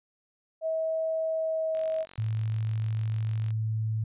sine tone with pitch glide, 643 to 638.9 Hz, E5 to D#5, -43 to +46 cents, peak -26 dBFS, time 0.61-2.06 s, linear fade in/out 50 ms, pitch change -11 cents, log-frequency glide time 1.27-1.74 s
click train, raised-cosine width 0.2 ms, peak -30 dBFS, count 83, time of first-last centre 1.75-3.506 s, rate 46.7 Hz
sine tone, 110 Hz, A2, in tune, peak -26 dBFS, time 2.18-4.04 s, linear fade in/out 5 ms
effects resampled to 8000 Hz

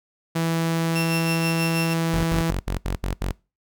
sawtooth tone, 164.81 Hz, E3, in tune, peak -17 dBFS, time 0.35-2.51 s, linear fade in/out 10 ms
sawtooth tone with tremolo, 2700 Hz, E7, 41 cents sharp, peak -22 dBFS, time 0.95-1.94 s, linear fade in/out 10 ms, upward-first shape sine, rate 6.2 Hz, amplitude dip 60%
sawtooth tone bursts, 46.25 Hz, F#1, in tune, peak -19 dBFS, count 7, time 2.13-3.32 s, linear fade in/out 10 ms, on 110 ms, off 70 ms
effects noise-tail reverb RT60 0.3 s tail -24 dB re dry

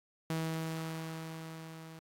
sawtooth tone with level ramp, 161.4 Hz, E3, 36 cents flat, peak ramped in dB -28 to -44 dBFS, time 0.3-1.99 s, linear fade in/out 2 ms, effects AAC 48 kbps

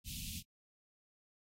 pink band-stop noise, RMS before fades -44 dBFS, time 0.04-0.43 s, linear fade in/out 50 ms, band 230 to 2600 Hz, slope 48 dB/octave, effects AAC 48 kbps

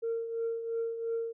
sine tone with tremolo, 458.7 Hz, A#4, 28 cents flat, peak -27 dBFS, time 0.02-1.33 s, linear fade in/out 20 ms, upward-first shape triangle, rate 2.9 Hz, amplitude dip 65%, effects tanh soft clip ceiling -26 dBFS

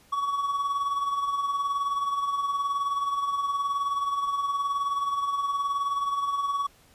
triangle tone with tremolo, 1127 Hz, C#6, 28 cents sharp, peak -21 dBFS, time 0.12-6.67 s, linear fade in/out 10 ms, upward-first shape sine, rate 19 Hz, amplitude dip 50%, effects pink hiss -58 dBFS RMS until 6.94 s + resampled to 32000 Hz

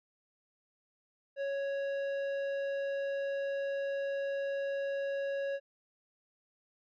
sine tone with tanh clipping, 554.4 Hz, C#5, in tune, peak -34 dBFS, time 1.36-5.6 s, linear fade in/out 50 ms, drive 11 dB, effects none

